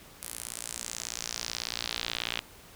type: tone with band-pass filter sweep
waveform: sawtooth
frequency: 58.27 Hz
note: A#1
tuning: in tune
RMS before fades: -37 dBFS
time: 0.22-2.4 s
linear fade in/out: 0 ms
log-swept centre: 11000 to 3100 Hz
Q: 2.2
effects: pink hiss -52 dBFS RMS until 2.75 s